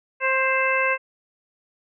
harmonic tone with a mistuned harmonic, 528 Hz, C5, 16 cents sharp, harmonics 1 / 2 / 3 / 4 / 5, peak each -25 / -25 / -25 / -25 / -25 dBFS, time 0.2-0.98 s, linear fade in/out 50 ms, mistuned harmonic 4, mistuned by -20 cents, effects none

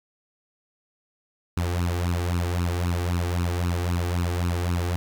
sawtooth tone with flanger, 87.31 Hz, F2, in tune, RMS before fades -25 dBFS, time 1.57-4.96 s, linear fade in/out 0 ms, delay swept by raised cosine 0.73 to 2.63 ms, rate 3.8 Hz, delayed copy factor +0.75, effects none

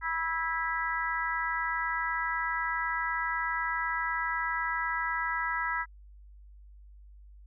harmonic tone with a mistuned harmonic, 328 Hz, E4, 9 cents flat, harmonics 3 / 4 / 5 / 6, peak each -34 / -34 / -34 / -34 dBFS, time 0.01-5.86 s, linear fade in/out 50 ms, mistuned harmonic 3, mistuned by -16 cents, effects added 50 Hz sine -49 dBFS peak until 7.46 s

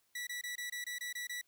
sawtooth tone bursts, 1953 Hz, B6, 20 cents flat, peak -35 dBFS, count 9, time 0.15-1.414 s, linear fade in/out 5 ms, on 120 ms, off 23 ms, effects white hiss -75 dBFS RMS until 1.47 s

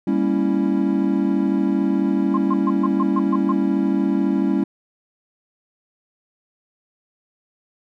triangle chord, G diminished seventh, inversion none, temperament equal with one note detuned, 199.31 / 233.1 / 277.2 / 329.6 Hz, G3 / Bb3 / Db4 / Fb4, +29 / 0 / 0 / 0 cents, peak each -19 / -24 / -19 / -21 dBFS, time 0.07-4.64 s, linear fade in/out 5 ms
sine tone bursts, 1056 Hz, C6, 16 cents sharp, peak -20 dBFS, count 8, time 2.34-3.522 s, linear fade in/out 5 ms, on 34 ms, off 130 ms
effects none

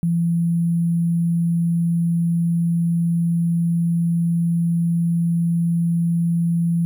sine tone with sample-and-hold, 169.2 Hz, E3, 45 cents sharp, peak -16 dBFS, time 0.03-6.85 s, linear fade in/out 0 ms, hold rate 11025 Hz, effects none

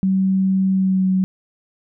sine tone with pitch glide, 190.6 to 187.65 Hz, G3 to F#3, -48 to +25 cents, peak -14 dBFS, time 0.03-1.24 s, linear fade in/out 0 ms, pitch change -27 cents, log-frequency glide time 0.72-1.07 s, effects none

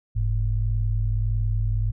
sine tone pair together, 45 / 106.6 Hz, F#1 / G#2, -47 / +46 cents, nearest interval octave + minor third, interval 1493 cents, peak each -23 dBFS, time 0.15-1.92 s, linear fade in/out 20 ms, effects none

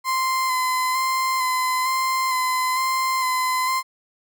35% pulse tone with vibrato, 1033 Hz, C6, 22 cents flat, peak -18 dBFS, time 0.04-3.83 s, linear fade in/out 50 ms, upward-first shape square, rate 1.1 Hz, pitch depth 18 cents each way, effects none

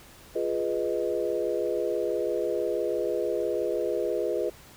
sine chord, F half-diminished seventh, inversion none, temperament equal, 349.2 / 415.3 / 493.9 / 622.3 Hz, F4 / Ab4 / Cb5 / Eb5, 0 / 0 / 0 / 0 cents, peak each -31 / -30 / -30 / -32 dBFS, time 0.35-4.5 s, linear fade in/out 10 ms, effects pink hiss -51 dBFS RMS until 4.76 s

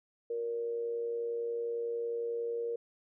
sine tone with amplitude modulation, 468.6 Hz, A#4, 9 cents sharp, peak -30 dBFS, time 0.3-2.76 s, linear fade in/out 5 ms, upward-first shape sine, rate 111 Hz, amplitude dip 45%, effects none

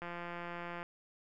click train, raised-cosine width 0.5 ms, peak -28 dBFS, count 141, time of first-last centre 0.02-0.829 s, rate 173 Hz, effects none

